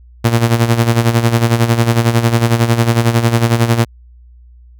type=tone with tremolo; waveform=sawtooth; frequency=116.6 Hz; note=A#2; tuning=1 cent sharp; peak=-3 dBFS; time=0.24-3.85 s; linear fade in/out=10 ms; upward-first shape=sine; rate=11 Hz; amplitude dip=70%; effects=added 60 Hz sine -38 dBFS peak until 4.79 s